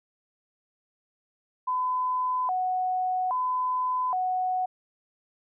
sine tone with vibrato, 864 Hz, A5, 32 cents flat, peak -24 dBFS, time 1.67-4.66 s, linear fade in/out 10 ms, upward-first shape square, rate 0.61 Hz, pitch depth 270 cents each way, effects none

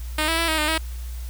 5% pulse tone with pitch steps, 308 / 327.4 / 332.8 / 316 / 304 / 320.1 Hz, D#4 / E4 / E4 / D#4 / D#4 / D#4, -17 / -12 / +17 / +27 / -40 / +49 cents, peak -9 dBFS, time 0.18-0.78 s, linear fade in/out 5 ms, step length 100 ms, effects added 60 Hz sine -29 dBFS peak until 1.29 s + white hiss -46 dBFS RMS until 1.29 s

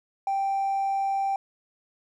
triangle tone with hard clipping, 784 Hz, G5, in tune, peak -23 dBFS, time 0.27-1.36 s, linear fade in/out 2 ms, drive 2 dB, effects none

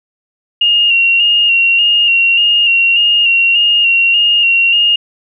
sine tone with vibrato, 2794 Hz, F7, in tune, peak -7 dBFS, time 0.61-4.96 s, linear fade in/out 5 ms, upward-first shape square, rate 1.7 Hz, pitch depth 30 cents each way, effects none

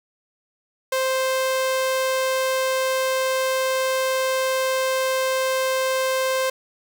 sawtooth tone, 523.3 Hz, C5, in tune, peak -16 dBFS, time 0.92-6.5 s, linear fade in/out 5 ms, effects none

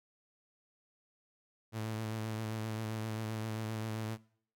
sawtooth tone with vibrato, 110 Hz, A2, in tune, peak -32 dBFS, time 1.72-4.18 s, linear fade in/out 50 ms, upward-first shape sine, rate 7.6 Hz, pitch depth 28 cents each way, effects noise-tail reverb RT60 0.6 s tail -22 dB re dry

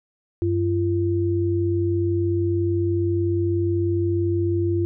sine tone pair together, 96 / 342.1 Hz, G2 / F4, -36 / -36 cents, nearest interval octave + minor seventh, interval 2200 cents, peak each -22 / -21 dBFS, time 0.42-4.85 s, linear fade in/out 0 ms, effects none

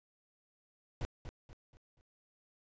brown noise with echo, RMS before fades -36 dBFS, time 1.01-1.05 s, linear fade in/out 0 ms, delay 240 ms, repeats 4, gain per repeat -8 dB, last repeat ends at 2.01 s, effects resampled to 16000 Hz

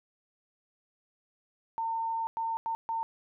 sine tone bursts at uneven times, 907 Hz, A#5, 48 cents flat, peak -29 dBFS, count 4, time 1.78-2.27 / 2.37-2.57 / 2.66-2.75 / 2.89-3.03 s, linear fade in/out 0 ms, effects none

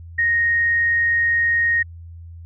sine tone, 1864.7 Hz, A#6, in tune, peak -15 dBFS, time 0.18-1.83 s, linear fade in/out 10 ms, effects added 84 Hz sine -35 dBFS peak until 2.45 s

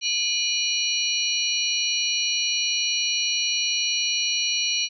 sine tone cluster, 2429 / 2930 / 4021 / 4352 / 5750 Hz, D#7 / F#7 / B7 / C#8 / F8, -42 / -18 / +30 / -33 / +50 cents, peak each -28 dBFS, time 0.01-4.89 s, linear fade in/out 50 ms, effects none

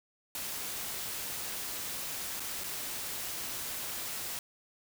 white noise with dropouts, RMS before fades -38 dBFS, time 0.35-4.39 s, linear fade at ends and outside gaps 1 ms, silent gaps 2.397-2.403 / 2.637-2.641 s, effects none

